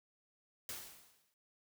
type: noise with exponential decay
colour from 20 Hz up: white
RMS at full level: -42 dBFS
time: 0.69-1.34 s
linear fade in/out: 1 ms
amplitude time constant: 140 ms
effects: none